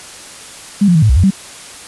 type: tone with pitch steps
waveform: sine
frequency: 202.2 / 175 / 158.6 / 108.2 / 64 / 89.5 / 193.1 Hz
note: G#3 / F3 / D#3 / A2 / C2 / F2 / G3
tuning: -46 / +4 / +33 / -29 / -38 / +43 / -26 cents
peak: -6 dBFS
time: 0.81-1.307 s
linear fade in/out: 10 ms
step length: 71 ms
effects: white hiss -33 dBFS RMS until 1.87 s + resampled to 24000 Hz